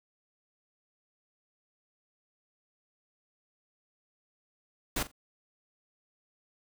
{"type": "noise with echo", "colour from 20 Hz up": "pink", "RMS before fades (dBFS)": -31, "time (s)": [4.96, 5.03], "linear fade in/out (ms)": 5, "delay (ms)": 43, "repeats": 2, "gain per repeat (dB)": -15, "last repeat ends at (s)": 5.116, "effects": []}